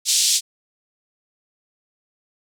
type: band-pass noise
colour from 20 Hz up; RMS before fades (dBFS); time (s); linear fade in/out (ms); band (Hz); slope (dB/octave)
white; -18; 0.05-0.41; 50; 3400 to 8400; 24
effects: none